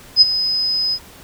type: tone with ADSR envelope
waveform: sine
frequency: 5040 Hz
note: D#8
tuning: 21 cents sharp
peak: -3 dBFS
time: 0.16-0.99 s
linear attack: 54 ms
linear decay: 23 ms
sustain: -13 dB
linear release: 58 ms
effects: pink hiss -42 dBFS RMS until 1.23 s

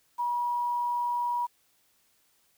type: tone with quantisation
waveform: sine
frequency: 964 Hz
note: B5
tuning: 42 cents flat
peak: -26 dBFS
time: 0.18-1.47 s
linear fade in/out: 20 ms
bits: 9
effects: white hiss -68 dBFS RMS until 2.57 s

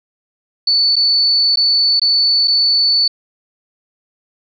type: tone with dropouts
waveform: sine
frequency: 4477 Hz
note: C#8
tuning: 16 cents sharp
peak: -10 dBFS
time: 0.67-3.08 s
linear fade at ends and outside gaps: 5 ms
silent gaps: 0.957-0.964 / 1.559-1.571 / 1.997-2.016 / 2.475-2.479 s
effects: none

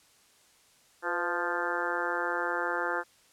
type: harmonic tone with a mistuned harmonic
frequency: 174.8 Hz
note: F3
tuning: 2 cents sharp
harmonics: 2 / 3 / 4 / 5 / 6 / 7 / 8 / 9 / 10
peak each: -37 / -36 / -40 / -36 / -39 / -38 / -35 / -35 / -39 dBFS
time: 1.02-3.04 s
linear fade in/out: 50 ms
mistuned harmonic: 3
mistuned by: -49 cents
effects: white hiss -62 dBFS RMS until 3.32 s + low-pass 10000 Hz 12 dB/octave

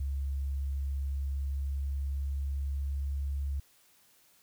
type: tone with pitch glide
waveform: sine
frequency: 68.9 to 69.74 Hz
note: C#2 to C#2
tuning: -10 to +11 cents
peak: -30 dBFS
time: 0-3.6 s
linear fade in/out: 5 ms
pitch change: +21 cents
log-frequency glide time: 1.27-3.39 s
effects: white hiss -64 dBFS RMS until 4.42 s

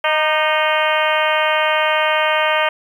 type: harmonic tone with a mistuned harmonic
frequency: 310 Hz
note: D#4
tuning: 6 cents flat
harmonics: 2 / 3 / 4 / 5 / 6 / 7 / 8 / 9 / 10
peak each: -19 / -21 / -22 / -23 / -24 / -24 / -25 / -26 / -26 dBFS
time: 0.04-2.69 s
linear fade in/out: 5 ms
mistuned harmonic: 4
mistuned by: -35 cents
effects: 8-bit

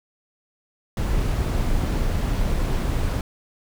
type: noise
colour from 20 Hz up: brown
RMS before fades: -22 dBFS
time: 0.97-3.21 s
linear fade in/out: 2 ms
effects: none

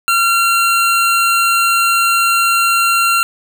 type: tone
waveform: 25% pulse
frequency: 1372 Hz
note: F6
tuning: 31 cents flat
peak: -7 dBFS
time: 0.08-3.23 s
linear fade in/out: 0 ms
effects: none

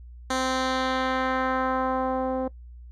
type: tone with low-pass filter sweep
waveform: 10% pulse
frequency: 260 Hz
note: C4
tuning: 11 cents flat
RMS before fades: -26 dBFS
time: 0.3-2.48 s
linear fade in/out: 5 ms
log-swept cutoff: 7400 to 530 Hz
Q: 1.2
effects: noise-tail reverb RT60 0.1 s tail -19 dB re dry + added 60 Hz sine -41 dBFS peak until 2.91 s

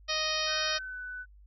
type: harmonic tone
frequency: 622.3 Hz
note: D#5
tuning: in tune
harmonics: 1 / 2 / 3 / 4 / 5 / 6 / 7 / 8 / 9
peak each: -37 / -37 / -37 / -37 / -37 / -37 / -37 / -37 / -37 dBFS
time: 0.08-0.79 s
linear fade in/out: 20 ms
type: tone with pitch glide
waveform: sine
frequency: 1531 to 1495.2 Hz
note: G6 to F#6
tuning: -41 to +18 cents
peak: -37 dBFS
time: 0.46-1.26 s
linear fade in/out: 50 ms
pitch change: -41 cents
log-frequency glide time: 0.77-0.99 s
effects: added 50 Hz sine -52 dBFS peak until 1.46 s

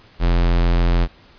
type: tone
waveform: square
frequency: 43.07 Hz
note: F1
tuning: 23 cents flat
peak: -14 dBFS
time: 0.19-1.08 s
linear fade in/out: 50 ms
effects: pink hiss -49 dBFS RMS until 1.38 s + resampled to 11025 Hz

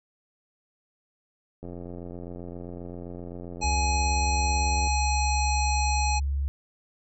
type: click train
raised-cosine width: 2 ms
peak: -26 dBFS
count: 285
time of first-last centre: 1.63-4.872 s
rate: 87.6 Hz
type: harmonic tone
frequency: 840 Hz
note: G#5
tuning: 19 cents sharp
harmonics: 1 / 3 / 5 / 7 / 9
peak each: -27 / -32 / -34 / -35 / -37 dBFS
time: 3.61-6.2 s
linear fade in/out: 20 ms
type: tone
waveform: sine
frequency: 69.5 Hz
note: C#2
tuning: 5 cents sharp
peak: -24 dBFS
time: 3.64-6.48 s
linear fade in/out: 0 ms
effects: none

